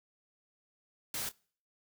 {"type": "noise with echo", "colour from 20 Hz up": "white", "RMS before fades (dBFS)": -37, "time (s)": [1.14, 1.29], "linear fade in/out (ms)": 2, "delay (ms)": 27, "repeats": 1, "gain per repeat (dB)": -15, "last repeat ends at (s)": 1.317, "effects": ["noise-tail reverb RT60 0.5 s tail -26 dB re dry"]}